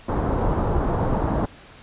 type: low-pass noise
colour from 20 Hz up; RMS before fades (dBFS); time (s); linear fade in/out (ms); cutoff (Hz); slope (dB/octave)
pink; -22; 0.08-1.46; 10; 1100; 24
effects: pink hiss -46 dBFS RMS until 1.82 s + resampled to 8000 Hz